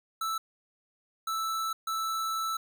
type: tone bursts at uneven times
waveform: square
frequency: 1318.5 Hz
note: E6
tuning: in tune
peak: -30 dBFS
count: 3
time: 0.21-0.38 / 1.27-1.73 / 1.87-2.57 s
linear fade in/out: 5 ms
effects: 12-bit